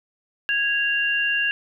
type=tone pair together; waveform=sine; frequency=1653 / 2780 Hz; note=G#6 / F7; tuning=-9 / -9 cents; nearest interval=major sixth; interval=900 cents; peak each=-22 dBFS; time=0.49-1.51 s; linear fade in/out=0 ms; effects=none